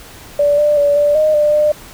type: tone with pitch steps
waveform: sine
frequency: 580 / 593 / 576 / 585 / 617 / 596 / 601 Hz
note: D5 / D5 / D5 / D5 / D#5 / D5 / D5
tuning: -22 / +17 / -34 / -7 / -15 / +25 / +40 cents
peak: -9 dBFS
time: 0.39-1.72 s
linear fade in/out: 5 ms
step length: 190 ms
effects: pink hiss -37 dBFS RMS until 1.93 s